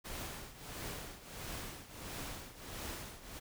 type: noise with tremolo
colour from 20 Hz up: pink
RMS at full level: -42 dBFS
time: 0.04-3.4 s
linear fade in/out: 20 ms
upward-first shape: triangle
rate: 1.5 Hz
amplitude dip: 80%
effects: none